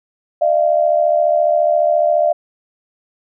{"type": "tone pair together", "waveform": "sine", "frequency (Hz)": [608, 682.5], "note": ["D#5", "F5"], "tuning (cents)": [-40, -40], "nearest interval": "major second", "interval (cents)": 200, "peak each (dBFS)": -14, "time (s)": [0.41, 2.33], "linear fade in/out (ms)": 10, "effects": []}